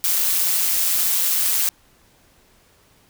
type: noise with amplitude modulation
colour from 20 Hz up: blue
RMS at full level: -17 dBFS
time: 0.04-1.69 s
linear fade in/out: 0 ms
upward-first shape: sine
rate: 178 Hz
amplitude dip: 55%
effects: pink hiss -56 dBFS RMS until 3.09 s